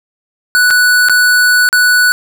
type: tone with dropouts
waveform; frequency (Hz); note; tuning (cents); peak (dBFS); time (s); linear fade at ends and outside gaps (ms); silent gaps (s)
square; 1480; F#6; 0; -7; 0.55-2.12; 0; 0.704-0.708 / 1.086-1.096 / 1.689-1.728
effects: none